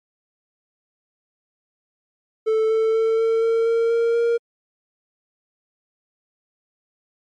triangle tone with pitch steps, 440 / 443.8 / 447.7 / 451.6 / 455.5 / 459.5 / 463.5 / 467.5 Hz, A4 / A4 / A4 / A4 / A#4 / A#4 / A#4 / A#4, 0 / +15 / +30 / +45 / -40 / -25 / -10 / +5 cents, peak -14 dBFS, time 2.46-4.38 s, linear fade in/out 20 ms, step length 240 ms, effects MP3 48 kbps

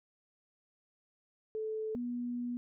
sine tone pair in turn, 436.2 / 242.8 Hz, A4 / B3, -15 / -29 cents, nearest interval minor seventh, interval 1014 cents, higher first, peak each -34 / -34 dBFS, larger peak neither, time 1.55-1.95 / 1.95-2.57 s, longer second, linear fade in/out 0 ms, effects none

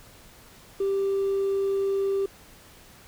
triangle tone with hard clipping, 392.5 Hz, G4, 2 cents sharp, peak -22 dBFS, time 0.8-2.26 s, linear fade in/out 5 ms, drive 2 dB, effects pink hiss -51 dBFS RMS until 3.07 s

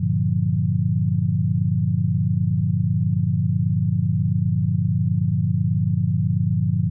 sine chord, G minor seventh, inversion none, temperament equal, 98 / 116.54 / 146.83 / 174.61 Hz, G2 / Bb2 / D3 / F3, 0 / 0 / 0 / 0 cents, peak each -23 dBFS, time 0-6.9 s, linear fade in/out 10 ms, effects none

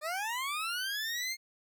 20% pulse linear sweep, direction up, 587.3 to 2148 Hz, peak -28 dBFS, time 0.01-1.37 s, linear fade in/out 50 ms, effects none

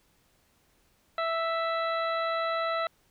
harmonic tone, 659.3 Hz, E5, in tune, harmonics 1 / 2 / 3 / 4 / 5 / 6, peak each -30 / -30 / -37 / -44 / -48 / -40 dBFS, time 1.18-2.87 s, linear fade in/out 2 ms, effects pink hiss -67 dBFS RMS until 3.1 s

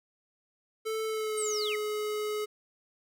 square tone with pitch glide, 440 to 423.1 Hz, A4 to G#4, 0 to +32 cents, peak -31 dBFS, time 0.85-2.46 s, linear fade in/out 20 ms, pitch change -68 cents, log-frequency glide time 1.05-1.57 s
sine linear sweep, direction down, 8870 to 1864.7 Hz, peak -32 dBFS, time 1.37-1.76 s, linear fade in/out 10 ms
effects none

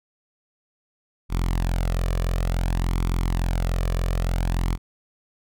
sawtooth tone with flanger, 43.48 Hz, F1, 7 cents flat, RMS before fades -23 dBFS, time 1.29-4.78 s, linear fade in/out 50 ms, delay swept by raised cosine 0.87 to 1.72 ms, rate 0.56 Hz, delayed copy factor +0.55, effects none

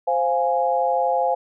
sine chord, F minor, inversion second, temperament equal, 523.3 / 698.5 / 830.6 Hz, C5 / F5 / Ab5, 0 / 0 / 0 cents, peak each -22 dBFS, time 0.07-1.35 s, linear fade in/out 10 ms, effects none

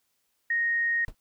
sine tone, 1864.7 Hz, A#6, in tune, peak -23 dBFS, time 0.5-1.05 s, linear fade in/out 5 ms
brown noise with exponential decay, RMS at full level -29 dBFS, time 1.08-1.15 s, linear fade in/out 1 ms, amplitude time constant 15 ms
effects white hiss -74 dBFS RMS until 1.2 s

